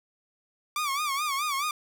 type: tone with vibrato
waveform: sawtooth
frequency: 1155 Hz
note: D6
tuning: 29 cents flat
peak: -23 dBFS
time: 0.76-1.71 s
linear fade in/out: 2 ms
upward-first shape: sine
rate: 4.7 Hz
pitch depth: 120 cents each way
effects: none